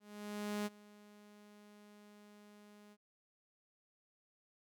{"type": "tone with ADSR envelope", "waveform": "sawtooth", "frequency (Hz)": 207.7, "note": "G#3", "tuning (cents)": 0, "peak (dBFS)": -32, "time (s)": [0, 2.97], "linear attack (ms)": 660, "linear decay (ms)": 29, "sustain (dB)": -22, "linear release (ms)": 49, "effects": []}